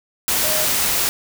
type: tone in noise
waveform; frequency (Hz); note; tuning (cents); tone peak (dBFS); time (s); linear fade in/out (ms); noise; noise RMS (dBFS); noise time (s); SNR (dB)
sine; 619; D#5; -9; -26; 0.44-0.65; 0; white; -19; 0.28-1.09; -10
effects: none